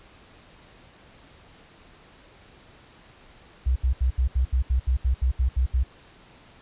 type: tone bursts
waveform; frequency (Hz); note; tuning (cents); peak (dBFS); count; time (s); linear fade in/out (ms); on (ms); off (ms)
sine; 63.6; C2; -48; -18; 13; 3.66-5.836; 10; 100; 73
effects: pink hiss -52 dBFS RMS until 6.61 s + resampled to 8000 Hz